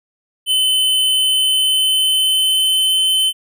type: tone with pitch glide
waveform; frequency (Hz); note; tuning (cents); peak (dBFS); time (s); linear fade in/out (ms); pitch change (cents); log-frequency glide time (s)
square; 3042 to 3061; F#7 to G7; +47 to -42; -13; 0.46-3.33; 50; +11; 0.98-3.13
effects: none